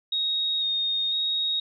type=tone with vibrato; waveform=sine; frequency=3731 Hz; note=A#7; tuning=1 cent sharp; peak=-23 dBFS; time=0.12-1.6 s; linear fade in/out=5 ms; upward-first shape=square; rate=1 Hz; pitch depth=14 cents each way; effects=none